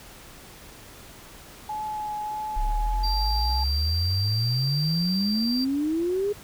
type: tone with vibrato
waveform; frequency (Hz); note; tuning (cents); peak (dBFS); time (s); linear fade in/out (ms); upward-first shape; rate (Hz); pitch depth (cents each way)
sine; 850; G#5; +40; -28; 1.69-3.64; 5; triangle; 1.6; 17
type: exponential sweep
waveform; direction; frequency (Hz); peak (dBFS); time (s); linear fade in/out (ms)
sine; up; 32.7 to 419; -22; 2.56-6.33; 10
type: tone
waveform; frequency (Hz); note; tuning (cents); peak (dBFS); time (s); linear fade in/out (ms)
triangle; 4702; D8; +1; -26; 3.03-5.65; 10
effects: tanh soft clip ceiling -12 dBFS + pink hiss -46 dBFS RMS until 6.43 s